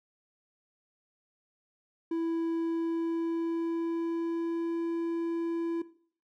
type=tone with pitch glide; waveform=triangle; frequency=330.7 to 334.9 Hz; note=E4 to E4; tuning=+6 to +27 cents; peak=-26 dBFS; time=2.11-5.82 s; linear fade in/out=5 ms; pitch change=+21 cents; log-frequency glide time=2.52-4.76 s; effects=noise-tail reverb RT60 0.5 s tail -17 dB re dry